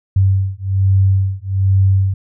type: beating tone pair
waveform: sine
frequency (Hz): 95.8 / 97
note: G2 / G2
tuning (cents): -39 / -18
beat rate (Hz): 1.2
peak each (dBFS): -14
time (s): 0.16-2.14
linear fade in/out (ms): 5
effects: none